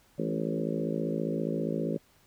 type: harmonic tone with a mistuned harmonic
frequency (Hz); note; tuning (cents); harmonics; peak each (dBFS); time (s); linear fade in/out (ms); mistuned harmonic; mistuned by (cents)
55; A1; 0; 3 / 4 / 5 / 6 / 7 / 8 / 9 / 10; -34 / -35 / -36 / -37 / -37 / -38 / -39 / -39; 0.18-1.98; 10; 4; -31
effects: pink hiss -63 dBFS RMS until 2.26 s